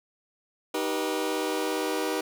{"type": "chord", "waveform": "sawtooth", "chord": "Eb augmented", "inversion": "none", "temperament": "just", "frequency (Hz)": [311.1, 388.9, 486.1], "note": ["Eb4", "G4", "B4"], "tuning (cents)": [0, -14, -28], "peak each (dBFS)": -27, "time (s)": [0.74, 2.21], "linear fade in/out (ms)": 5, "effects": []}